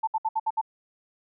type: tone bursts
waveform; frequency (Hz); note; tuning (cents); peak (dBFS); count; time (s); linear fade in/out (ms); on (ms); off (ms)
sine; 883; A5; +6; -22; 6; 0.03-0.614; 10; 44; 64
effects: none